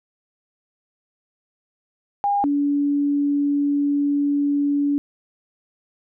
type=tone pair in turn; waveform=sine; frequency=810 / 286.4 Hz; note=G#5 / D4; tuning=-43 / -43 cents; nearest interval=octave + tritone; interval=1800 cents; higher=first; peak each=-17 / -17 dBFS; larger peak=neither; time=2.24-2.44 / 2.44-4.98 s; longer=second; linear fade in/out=0 ms; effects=none